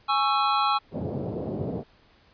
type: chord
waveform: square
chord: C# minor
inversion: second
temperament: just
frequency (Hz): 831.5 / 1108.7 / 1330.5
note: G#5 / C#6 / E6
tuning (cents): +2 / 0 / +16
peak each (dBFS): -26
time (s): 0.08-0.79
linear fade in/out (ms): 20
type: band-pass noise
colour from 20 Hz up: pink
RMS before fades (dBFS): -31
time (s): 0.91-1.84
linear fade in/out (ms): 50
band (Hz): 100 to 610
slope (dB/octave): 24
effects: pink hiss -59 dBFS RMS until 2.33 s + resampled to 11025 Hz